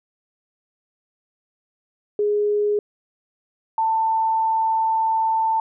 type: tone pair in turn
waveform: sine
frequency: 415.3 / 891 Hz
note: G#4 / A5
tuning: 0 / +22 cents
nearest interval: octave + minor second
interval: 1322 cents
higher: second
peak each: -17 / -17 dBFS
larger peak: neither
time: 2.19-2.79 / 3.78-5.6 s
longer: second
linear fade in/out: 2 ms
effects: none